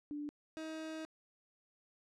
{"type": "tone pair in turn", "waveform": ["sine", "30% pulse"], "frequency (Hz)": [293.7, 316.9], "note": ["D4", "D#4"], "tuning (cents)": [0, 32], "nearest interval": "minor second", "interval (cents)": 132, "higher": "second", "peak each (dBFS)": [-39, -39], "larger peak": "neither", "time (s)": [[0.11, 0.29], [0.57, 1.05]], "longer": "second", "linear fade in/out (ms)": 0, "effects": ["low-pass 7000 Hz 12 dB/octave"]}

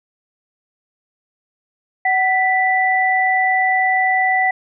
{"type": "tone pair together", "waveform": "sine", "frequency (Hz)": [752, 1976.5], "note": ["F#5", "B6"], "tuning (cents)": [28, 1], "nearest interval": "octave + perfect fourth", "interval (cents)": 1673, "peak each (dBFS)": -16, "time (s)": [2.05, 4.51], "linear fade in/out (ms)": 5, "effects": []}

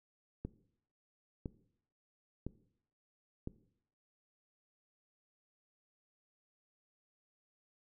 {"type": "click train", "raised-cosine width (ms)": 3, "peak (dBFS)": -26, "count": 4, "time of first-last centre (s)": [0.45, 3.474], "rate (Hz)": 0.992, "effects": ["noise-tail reverb RT60 0.7 s tail -18 dB re dry"]}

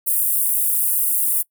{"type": "high-pass noise", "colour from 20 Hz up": "pink", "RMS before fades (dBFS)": -19, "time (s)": [0.06, 1.43], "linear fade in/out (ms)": 20, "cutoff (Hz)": 9400, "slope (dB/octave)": 48, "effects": ["noise-tail reverb RT60 0.1 s tail -23 dB re dry"]}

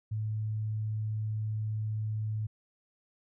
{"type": "tone", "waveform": "sine", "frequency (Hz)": 108.1, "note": "A2", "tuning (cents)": -30, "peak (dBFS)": -30, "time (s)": [0.11, 2.47], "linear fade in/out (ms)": 10, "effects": []}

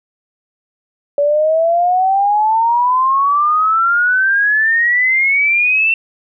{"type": "exponential sweep", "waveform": "sine", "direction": "up", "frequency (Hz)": [569, 2703], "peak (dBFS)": -10, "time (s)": [1.18, 5.94], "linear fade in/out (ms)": 2, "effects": []}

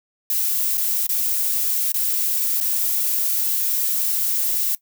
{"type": "noise with dropouts", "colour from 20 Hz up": "violet", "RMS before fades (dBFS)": -21, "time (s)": [0.3, 4.75], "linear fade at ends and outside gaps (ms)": 2, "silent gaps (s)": [[0.773, 0.778], [1.067, 1.091], [1.92, 1.942], [2.603, 2.61]], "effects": ["noise-tail reverb RT60 0.1 s tail -19 dB re dry"]}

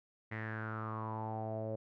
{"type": "tone with low-pass filter sweep", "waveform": "sawtooth", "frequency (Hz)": 110, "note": "A2", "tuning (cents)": 0, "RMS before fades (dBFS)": -40, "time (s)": [0.31, 1.76], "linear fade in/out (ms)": 10, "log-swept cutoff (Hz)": [2000, 550], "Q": 7.2, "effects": []}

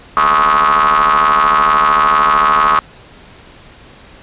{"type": "ring-modulated tone", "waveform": "35% pulse", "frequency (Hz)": 75.7, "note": "D#2", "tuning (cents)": -47, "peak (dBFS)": -4, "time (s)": [0.17, 2.79], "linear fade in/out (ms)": 0, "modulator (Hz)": 1180, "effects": ["pink hiss -40 dBFS RMS until 4.22 s", "resampled to 8000 Hz"]}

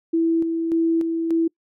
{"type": "tone with tremolo", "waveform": "sine", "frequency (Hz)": 329.6, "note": "E4", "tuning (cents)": 0, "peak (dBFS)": -16, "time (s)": [0.13, 1.48], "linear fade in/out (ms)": 10, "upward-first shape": "square", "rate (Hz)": 1.7, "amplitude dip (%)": 40, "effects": ["noise-tail reverb RT60 0.1 s tail -26 dB re dry"]}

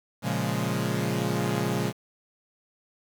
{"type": "chord", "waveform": "sawtooth", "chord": "Bb minor seventh", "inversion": "none", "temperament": "equal", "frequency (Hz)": [116.54, 138.59, 174.61, 207.7], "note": ["Bb2", "Db3", "F3", "Ab3"], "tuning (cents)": [0, 0, 0, 0], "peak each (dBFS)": -27, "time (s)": [0.22, 1.93], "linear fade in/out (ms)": 50, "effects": ["8-bit"]}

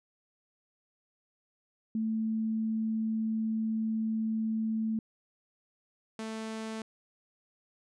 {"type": "tone pair in turn", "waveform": ["sine", "sawtooth"], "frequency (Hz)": [221, 221], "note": ["A3", "A3"], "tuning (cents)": [8, 8], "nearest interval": "unison", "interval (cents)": 0, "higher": "neither", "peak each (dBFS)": [-28, -32], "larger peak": "first", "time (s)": [[1.95, 4.99], [6.19, 6.82]], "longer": "first", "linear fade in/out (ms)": 2, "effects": ["resampled to 22050 Hz"]}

